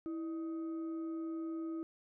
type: tone with frequency modulation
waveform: sine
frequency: 326.3 Hz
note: E4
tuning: 18 cents flat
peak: -37 dBFS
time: 0.06-1.83 s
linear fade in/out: 0 ms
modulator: 931 Hz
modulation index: 0.23
effects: none